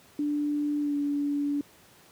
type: tone with pitch glide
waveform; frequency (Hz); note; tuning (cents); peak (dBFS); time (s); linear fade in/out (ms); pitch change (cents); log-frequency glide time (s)
sine; 293.7 to 287.7; D4 to D4; 0 to -36; -25; 0.19-1.61; 2; -36; 0.8-0.95
effects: pink hiss -56 dBFS RMS until 2.11 s + high-pass 100 Hz 12 dB/octave